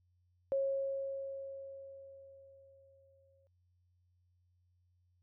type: tone with exponential decay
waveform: sine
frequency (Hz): 545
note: C#5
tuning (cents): -29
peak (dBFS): -29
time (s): 0.52-3.47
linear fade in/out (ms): 0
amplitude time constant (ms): 640
effects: added 89 Hz sine -70 dBFS peak until 5.22 s